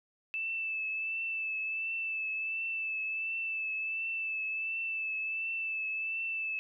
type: tone with vibrato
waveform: sine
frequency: 2637 Hz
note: E7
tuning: in tune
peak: -32 dBFS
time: 0.34-6.59 s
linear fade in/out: 0 ms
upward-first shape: triangle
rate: 1.4 Hz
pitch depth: 30 cents each way
effects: none